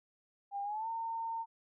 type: tone with pitch glide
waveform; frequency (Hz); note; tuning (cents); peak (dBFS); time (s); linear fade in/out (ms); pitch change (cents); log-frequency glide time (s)
sine; 802 to 910.7; G5 to A#5; +39 to -41; -35; 0.51-1.46; 50; +220; 0.63-0.88
effects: none